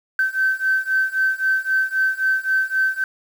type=beating tone pair; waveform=sine; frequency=1541 / 1544.8 Hz; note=G6 / G6; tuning=-30 / -26 cents; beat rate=3.8 Hz; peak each=-20 / -19 dBFS; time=0.19-3.04 s; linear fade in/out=2 ms; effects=tanh soft clip ceiling -10 dBFS + 7-bit